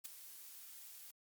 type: noise with ADSR envelope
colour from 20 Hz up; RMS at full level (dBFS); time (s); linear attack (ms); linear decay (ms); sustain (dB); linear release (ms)
blue; -42; 0.04-1.11; 17; 4; -12; 5
effects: Opus 48 kbps